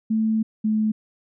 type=tone pair in turn; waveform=sine; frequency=220 / 216.2 Hz; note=A3 / A3; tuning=0 / -30 cents; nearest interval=unison; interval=30 cents; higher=first; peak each=-18 dBFS; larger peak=neither; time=0.1-0.43 / 0.64-0.92 s; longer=first; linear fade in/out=10 ms; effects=none